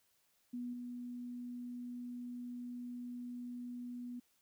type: tone with level steps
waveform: sine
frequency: 244.2 Hz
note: B3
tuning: 19 cents flat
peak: -39 / -42 dBFS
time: 0.53-4.2 s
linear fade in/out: 10 ms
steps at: 0.73 s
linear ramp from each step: 5 ms
effects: white hiss -75 dBFS RMS until 4.41 s